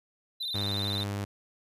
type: tone with vibrato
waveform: triangle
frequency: 3809 Hz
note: A#7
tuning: 37 cents sharp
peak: -30 dBFS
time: 0.4-1.04 s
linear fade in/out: 10 ms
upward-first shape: square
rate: 19 Hz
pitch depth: 79 cents each way
type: tone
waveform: sawtooth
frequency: 100.8 Hz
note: G2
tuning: 49 cents sharp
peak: -27 dBFS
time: 0.54-1.25 s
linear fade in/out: 10 ms
effects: resampled to 32000 Hz